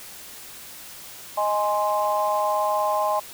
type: chord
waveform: sine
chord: Ab major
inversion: second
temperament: equal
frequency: 622.3 / 830.6 / 1046.5 Hz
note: Eb5 / Ab5 / C6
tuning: 0 / 0 / 0 cents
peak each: -24 dBFS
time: 1.37-3.2 s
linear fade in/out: 10 ms
effects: tanh soft clip ceiling -10 dBFS + white hiss -41 dBFS RMS until 3.33 s